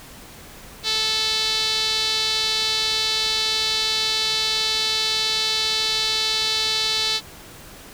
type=tone with band-pass filter; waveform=sawtooth; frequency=438.2 Hz; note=A4; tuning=7 cents flat; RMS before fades=-22 dBFS; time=0.83-7.21 s; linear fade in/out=50 ms; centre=4100 Hz; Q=4; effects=pink hiss -42 dBFS RMS until 7.93 s